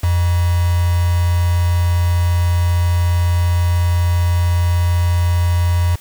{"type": "tone with quantisation", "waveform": "sine", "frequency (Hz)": 87.31, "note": "F2", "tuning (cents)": 0, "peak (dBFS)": -12, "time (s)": [0.03, 5.96], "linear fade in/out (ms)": 10, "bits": 4, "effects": ["white hiss -43 dBFS RMS until 6 s"]}